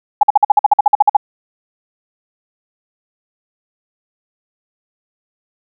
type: tone bursts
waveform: sine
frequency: 830.6 Hz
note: G#5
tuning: in tune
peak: -3 dBFS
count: 14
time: 0.21-1.168 s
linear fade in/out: 5 ms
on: 22 ms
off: 50 ms
effects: none